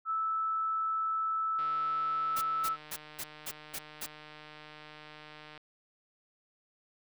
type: tone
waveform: sine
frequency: 1312 Hz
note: E6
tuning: 9 cents flat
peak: -29 dBFS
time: 0.05-2.77 s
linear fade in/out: 50 ms
type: click train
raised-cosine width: 0.3 ms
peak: -33 dBFS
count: 607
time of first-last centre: 1.59-5.577 s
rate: 152 Hz
type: noise bursts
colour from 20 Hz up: white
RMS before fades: -38 dBFS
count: 7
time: 2.36-4.065 s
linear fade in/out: 10 ms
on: 55 ms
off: 220 ms
effects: none